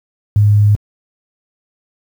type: tone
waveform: sine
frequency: 103.83 Hz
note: G#2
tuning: in tune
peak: -6 dBFS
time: 0.36-0.75 s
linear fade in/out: 0 ms
effects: high-pass 60 Hz 12 dB/octave + 7-bit